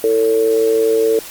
sine tone with amplitude modulation, 446.9 Hz, A4, 27 cents sharp, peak -8 dBFS, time 0.04-1.19 s, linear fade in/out 2 ms, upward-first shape sine, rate 117 Hz, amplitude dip 65%, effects white hiss -33 dBFS RMS until 1.3 s + Opus 32 kbps

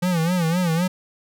square tone with vibrato, 171.8 Hz, F3, 28 cents flat, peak -19 dBFS, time 0.02-0.88 s, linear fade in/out 10 ms, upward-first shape sine, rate 3.9 Hz, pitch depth 120 cents each way, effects none

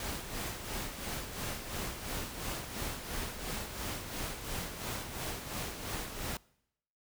pink noise with tremolo, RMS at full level -37 dBFS, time 0-6.37 s, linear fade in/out 2 ms, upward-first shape sine, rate 2.9 Hz, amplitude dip 55%, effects noise-tail reverb RT60 0.8 s tail -24 dB re dry

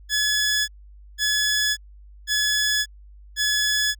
15% pulse tone bursts, 1702 Hz, G#6, 42 cents sharp, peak -13 dBFS, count 4, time 0.09-3.95 s, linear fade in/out 50 ms, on 590 ms, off 500 ms, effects added 50 Hz sine -43 dBFS peak until 3.99 s

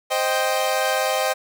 sawtooth chord, C minor, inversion none, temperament equal, 523.3 / 622.3 / 784 Hz, C5 / Eb5 / G5, 0 / 0 / 0 cents, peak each -20 dBFS, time 0.1-1.34 s, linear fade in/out 20 ms, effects none

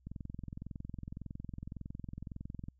click train, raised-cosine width 5 ms, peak -30 dBFS, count 58, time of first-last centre 0.07-2.685 s, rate 21.8 Hz, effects added 64 Hz sine -65 dBFS peak until 2.79 s

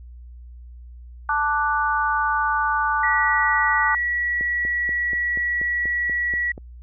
sine chord, D major, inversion second, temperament equal, 880 / 1174.7 / 1480 Hz, A5 / D6 / F#6, 0 / 0 / 0 cents, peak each -23 dBFS, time 1.29-3.95 s, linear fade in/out 2 ms
sine tone, 1934 Hz, B6, 37 cents flat, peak -20 dBFS, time 3.03-6.52 s, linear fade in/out 5 ms
click train, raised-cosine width 2 ms, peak -23 dBFS, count 10, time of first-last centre 4.41-6.579 s, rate 4.15 Hz
effects added 60 Hz sine -38 dBFS peak until 6.82 s

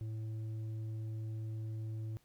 sine tone with tanh clipping, 110 Hz, A2, in tune, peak -39 dBFS, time 0.01-2.17 s, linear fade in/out 0 ms, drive 6 dB, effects pink hiss -71 dBFS RMS until 2.24 s

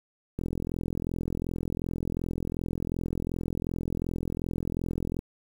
click train, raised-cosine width 3 ms, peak -18 dBFS, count 206, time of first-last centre 0.39-5.191 s, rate 42.7 Hz, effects 8-bit

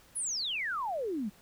sine exponential sweep, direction down, 11080 to 190.1 Hz, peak -31 dBFS, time 0.15-1.3 s, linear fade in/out 20 ms, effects pink hiss -60 dBFS RMS until 1.41 s

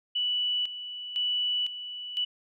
sine tone with tremolo, 2960 Hz, F#7, in tune, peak -25 dBFS, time 0.15-2.25 s, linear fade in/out 10 ms, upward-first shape square, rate 0.99 Hz, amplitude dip 70%, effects none

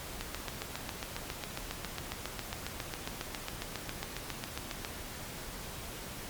click train, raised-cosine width 0.2 ms, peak -18 dBFS, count 35, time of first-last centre 0.21-4.848 s, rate 7.33 Hz, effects pink hiss -43 dBFS RMS until 6.29 s + MP3 96 kbps

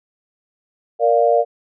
sine chord, Bb major, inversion none, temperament equal, 466.2 / 587.3 / 698.5 Hz, Bb4 / D5 / F5, 0 / 0 / 0 cents, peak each -16 dBFS, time 0.99-1.45 s, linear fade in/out 50 ms, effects none

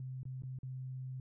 sine tone with dropouts, 129.7 Hz, C3, 15 cents flat, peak -40 dBFS, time 0-1.2 s, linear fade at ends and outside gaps 2 ms, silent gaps 0.232-0.253 / 0.422-0.434 / 0.588-0.631 s, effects none

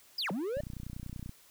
triangle linear two-way sweep, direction down then up, 5274 to 164.9 to 611 Hz, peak -30 dBFS, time 0.18-0.61 s, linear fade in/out 5 ms, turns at 0.31 s
click train, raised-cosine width 5 ms, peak -29 dBFS, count 23, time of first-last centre 0.57-1.294 s, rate 30.4 Hz
effects white hiss -60 dBFS RMS until 1.5 s

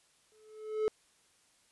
triangle tone with exponential growth, 431.9 Hz, A4, 32 cents flat, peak -23 dBFS, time 0.32-0.88 s, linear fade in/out 0 ms, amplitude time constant 120 ms, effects white hiss -68 dBFS RMS until 1.71 s + resampled to 24000 Hz

